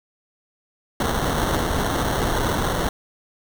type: noise with sample-and-hold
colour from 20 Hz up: pink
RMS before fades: -22 dBFS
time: 1-2.89 s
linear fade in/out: 2 ms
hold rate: 2450 Hz
effects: none